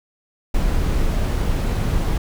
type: noise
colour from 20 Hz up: brown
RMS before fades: -19 dBFS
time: 0.54-2.18 s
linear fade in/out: 5 ms
effects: none